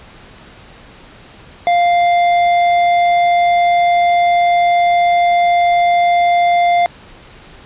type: tone with tanh clipping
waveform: sine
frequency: 698.5 Hz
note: F5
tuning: in tune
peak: -11 dBFS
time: 1.67-6.86 s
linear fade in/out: 0 ms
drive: 11 dB
effects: pink hiss -40 dBFS RMS until 7.65 s + resampled to 8000 Hz